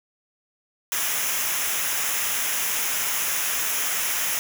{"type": "noise with comb filter", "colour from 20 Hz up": "white", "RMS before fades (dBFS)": -25, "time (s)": [0.92, 4.39], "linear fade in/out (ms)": 0, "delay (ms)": 0.23, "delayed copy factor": -0.65, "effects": []}